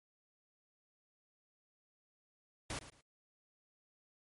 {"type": "noise with echo", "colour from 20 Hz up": "pink", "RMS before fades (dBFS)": -41, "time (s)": [2.7, 2.79], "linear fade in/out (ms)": 2, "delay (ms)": 110, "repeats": 2, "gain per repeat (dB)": -13, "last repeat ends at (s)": 3.01, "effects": ["MP3 48 kbps"]}